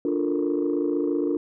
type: chord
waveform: sine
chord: Bb major seventh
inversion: first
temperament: equal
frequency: 293.7 / 349.2 / 440 / 466.2 Hz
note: D4 / F4 / A4 / Bb4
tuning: 0 / 0 / 0 / 0 cents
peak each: -24 / -25 / -30 / -29 dBFS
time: 0.05-1.37 s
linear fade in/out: 2 ms
effects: tanh soft clip ceiling -15 dBFS